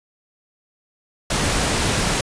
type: noise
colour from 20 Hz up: pink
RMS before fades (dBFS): -20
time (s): 1.3-2.21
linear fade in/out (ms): 5
effects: resampled to 22050 Hz